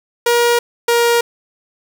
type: tone pair in turn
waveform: sawtooth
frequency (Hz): 475.5 / 471.7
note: A#4 / A#4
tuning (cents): +34 / +20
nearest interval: unison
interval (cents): 14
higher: first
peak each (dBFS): -7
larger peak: neither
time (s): 0.26-0.59 / 0.88-1.21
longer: neither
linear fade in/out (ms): 5
effects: none